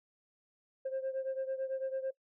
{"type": "beating tone pair", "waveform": "sine", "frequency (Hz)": [528, 537], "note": ["C5", "C5"], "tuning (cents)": [16, 45], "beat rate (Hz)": 9, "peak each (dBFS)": [-34, -37], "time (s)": [0.85, 2.11], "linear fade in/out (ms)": 10, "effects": ["noise-tail reverb RT60 0.1 s tail -22 dB re dry", "tanh soft clip ceiling -30 dBFS"]}